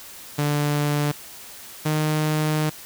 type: tone pair in turn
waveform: sawtooth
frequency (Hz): 146.83 / 153.74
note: D3 / D#3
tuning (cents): 0 / -20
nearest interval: minor second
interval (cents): 80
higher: second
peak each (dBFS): -16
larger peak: neither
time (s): 0.38-1.12 / 1.85-2.7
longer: second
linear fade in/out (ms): 10
effects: white hiss -41 dBFS RMS until 2.85 s